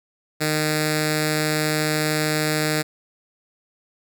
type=tone with notch filter; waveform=5% pulse; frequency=153.6 Hz; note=D#3; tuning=22 cents flat; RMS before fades=-22 dBFS; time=0.4-2.83 s; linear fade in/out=20 ms; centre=1000 Hz; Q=0.87; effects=none